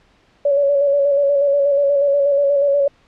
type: tone with vibrato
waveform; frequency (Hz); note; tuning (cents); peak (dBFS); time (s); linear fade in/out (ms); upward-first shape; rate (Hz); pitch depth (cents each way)
sine; 565; C#5; +33; -12; 0.45-2.88; 5; square; 8.3; 28
effects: pink hiss -55 dBFS RMS until 3.07 s + low-pass 4000 Hz 12 dB/octave